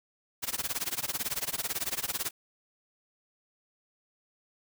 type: noise with tremolo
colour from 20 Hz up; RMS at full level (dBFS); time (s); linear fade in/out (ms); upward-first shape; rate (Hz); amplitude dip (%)
white; -30; 0.42-2.31; 20; sine; 18; 95
effects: none